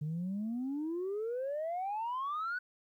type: exponential sweep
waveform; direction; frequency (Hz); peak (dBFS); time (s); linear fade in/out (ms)
sine; up; 146.83 to 1507; -32; 0.01-2.59; 10
effects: tanh soft clip ceiling -31 dBFS + 12-bit